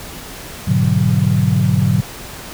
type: chord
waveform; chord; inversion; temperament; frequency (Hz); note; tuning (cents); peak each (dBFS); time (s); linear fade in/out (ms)
sine; G# half-diminished seventh; none; equal; 103.83 / 123.47 / 146.83 / 185; G#2 / B2 / D3 / F#3; 0 / 0 / 0 / 0; -17; 0.67-2.01; 10
effects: pink hiss -32 dBFS RMS until 2.53 s